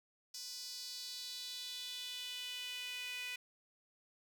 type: tone with high-pass filter sweep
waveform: sawtooth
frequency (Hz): 495.8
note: B4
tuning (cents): +7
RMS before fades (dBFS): -45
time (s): 0.34-3.36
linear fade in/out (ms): 5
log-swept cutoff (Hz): 5200 to 2400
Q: 3.8
effects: none